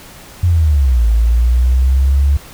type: linear two-way sweep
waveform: sine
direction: down then up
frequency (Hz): 90.4 to 54.8 to 71.4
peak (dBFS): -8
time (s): 0.43-2.37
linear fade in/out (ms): 5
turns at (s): 1.07
effects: pink hiss -37 dBFS RMS until 2.53 s